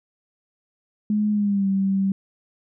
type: tone with pitch glide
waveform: sine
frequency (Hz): 210.5 to 194.15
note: G#3 to G3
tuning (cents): +24 to -16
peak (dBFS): -18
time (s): 1.1-2.12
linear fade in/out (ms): 2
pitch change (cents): -140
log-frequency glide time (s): 1.31-1.68
effects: none